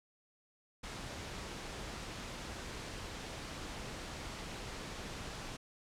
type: noise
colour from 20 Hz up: pink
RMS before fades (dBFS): -44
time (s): 0.83-5.57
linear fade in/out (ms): 10
effects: low-pass 7000 Hz 12 dB/octave